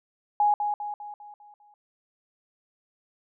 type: tone with echo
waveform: sine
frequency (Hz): 830.6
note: G#5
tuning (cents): 0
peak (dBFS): -18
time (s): 0.4-0.54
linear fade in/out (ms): 2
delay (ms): 200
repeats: 6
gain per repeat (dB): -6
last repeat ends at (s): 1.74
effects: none